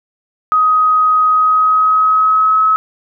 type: tone with pitch glide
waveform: sine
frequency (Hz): 1257 to 1285.6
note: D#6 to E6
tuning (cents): +17 to -44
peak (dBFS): -8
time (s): 0.52-2.76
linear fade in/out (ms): 0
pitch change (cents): +39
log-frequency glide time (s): 1.29-2.64
effects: none